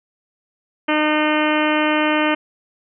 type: harmonic tone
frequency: 304.7 Hz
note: D#4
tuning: 36 cents flat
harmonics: 1 / 2 / 3 / 4 / 5 / 6 / 7 / 8 / 9 / 10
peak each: -19 / -22 / -24 / -25 / -26 / -27 / -27 / -28 / -29 / -29 dBFS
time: 0.88-2.35 s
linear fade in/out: 10 ms
effects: none